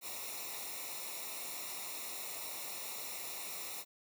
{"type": "noise with comb filter", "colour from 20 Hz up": "white", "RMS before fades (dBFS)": -43, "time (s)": [0.01, 3.85], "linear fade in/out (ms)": 50, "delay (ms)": 0.63, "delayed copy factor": -0.8, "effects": []}